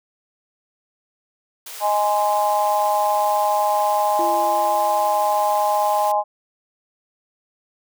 white high-pass noise, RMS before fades -35 dBFS, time 1.66-6.12 s, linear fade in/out 5 ms, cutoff 440 Hz, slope 24 dB/octave
harmonic tone, 207.7 Hz, G#3, in tune, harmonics 3 / 4 / 5, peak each -22 / -18 / -24 dBFS, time 1.8-6.24 s, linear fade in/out 50 ms
sine tone with exponential decay, 339.7 Hz, F4, 48 cents flat, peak -24 dBFS, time 4.19-5.99 s, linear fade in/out 2 ms, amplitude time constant 390 ms
effects none

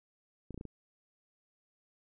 clicks, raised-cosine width 3 ms, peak -30 dBFS, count 5, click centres 0.507 / 0.544 / 0.577 / 0.611 / 0.653 s, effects none

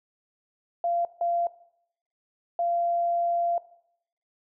sine tone bursts at uneven times, 689 Hz, F5, 24 cents flat, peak -23 dBFS, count 3, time 0.84-1.05 / 1.21-1.47 / 2.59-3.58 s, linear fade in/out 2 ms, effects noise-tail reverb RT60 0.7 s tail -17 dB re dry

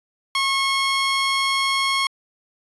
15% pulse tone, 1088 Hz, C#6, 33 cents flat, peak -12 dBFS, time 0.35-2.07 s, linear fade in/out 2 ms, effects resampled to 22050 Hz

